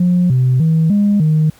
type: tone with pitch steps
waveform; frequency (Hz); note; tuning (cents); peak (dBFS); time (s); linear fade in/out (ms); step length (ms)
sine; 178.3 / 127.9 / 160.8 / 204.4 / 155.4; F3 / C3 / E3 / G#3 / D#3; +36 / -39 / -43 / -27 / -2; -8; 0-1.5; 5; 300
effects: tanh soft clip ceiling -6 dBFS + pink hiss -47 dBFS RMS until 1.59 s